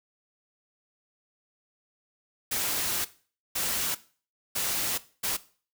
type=noise bursts at uneven times; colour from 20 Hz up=white; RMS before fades=-29 dBFS; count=4; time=2.51-3.05 / 3.55-3.95 / 4.55-4.98 / 5.23-5.37 s; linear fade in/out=10 ms; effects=noise-tail reverb RT60 0.4 s tail -17 dB re dry